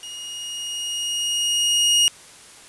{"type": "tone with level ramp", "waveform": "sawtooth", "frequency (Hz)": 2870, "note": "F7", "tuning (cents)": 47, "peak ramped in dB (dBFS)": [-30, -10], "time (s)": [0.03, 2.08], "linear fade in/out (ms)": 0, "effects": ["white hiss -45 dBFS RMS until 2.68 s", "resampled to 24000 Hz"]}